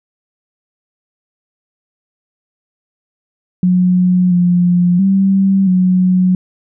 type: tone with pitch steps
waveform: sine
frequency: 181.3 / 176.8 / 193.8 / 183.5 Hz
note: F#3 / F3 / G3 / F#3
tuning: -35 / +22 / -20 / -14 cents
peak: -8 dBFS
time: 3.63-6.35 s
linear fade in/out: 2 ms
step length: 680 ms
effects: none